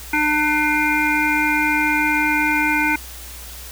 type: harmonic tone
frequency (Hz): 300.8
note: D4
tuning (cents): +42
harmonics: 1 / 3 / 5 / 7 / 8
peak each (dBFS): -22 / -22 / -22 / -22 / -22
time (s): 0.13-2.96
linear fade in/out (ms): 5
effects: added 60 Hz sine -37 dBFS peak until 3.71 s + white hiss -37 dBFS RMS until 3.71 s